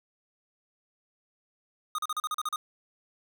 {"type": "tone bursts", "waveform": "square", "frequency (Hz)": 1236, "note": "D#6", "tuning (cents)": -12, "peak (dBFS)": -29, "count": 9, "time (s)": [1.95, 2.56], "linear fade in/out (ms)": 2, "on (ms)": 34, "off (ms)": 38, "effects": []}